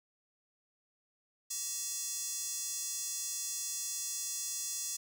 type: tone with high-pass filter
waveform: square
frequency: 381.7 Hz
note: G4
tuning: 46 cents flat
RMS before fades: -38 dBFS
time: 1.5-4.97 s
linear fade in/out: 10 ms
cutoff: 6500 Hz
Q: 2.9
effects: none